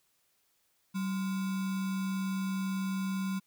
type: tone with sample-and-hold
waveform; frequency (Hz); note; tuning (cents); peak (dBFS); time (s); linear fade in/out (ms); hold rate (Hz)
sine; 191; G3; -45; -30; 0.94-3.4; 20; 1225
effects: white hiss -73 dBFS RMS until 3.46 s